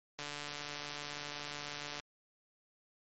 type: click train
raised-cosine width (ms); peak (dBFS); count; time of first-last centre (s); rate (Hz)
0.2; -24; 265; 0.19-1.998; 146
effects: MP3 32 kbps